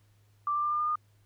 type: tone with pitch steps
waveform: sine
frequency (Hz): 1174.7 / 1183.6 / 1192.5 / 1201.5 / 1210.5 / 1219.6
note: D6 / D6 / D6 / D6 / D#6 / D#6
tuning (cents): 0 / +13 / +26 / +39 / -48 / -35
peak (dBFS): -26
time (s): 0.47-0.956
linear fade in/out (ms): 2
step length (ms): 81
effects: added 103 Hz sine -61 dBFS peak until 1.25 s + pink hiss -71 dBFS RMS until 1.25 s